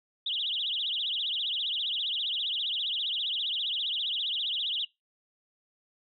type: tone with vibrato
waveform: sine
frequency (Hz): 3322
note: G#7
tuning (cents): 0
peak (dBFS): -28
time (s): 0.26-4.85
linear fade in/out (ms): 5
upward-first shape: triangle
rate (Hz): 15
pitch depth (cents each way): 300
effects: noise-tail reverb RT60 0.2 s tail -23 dB re dry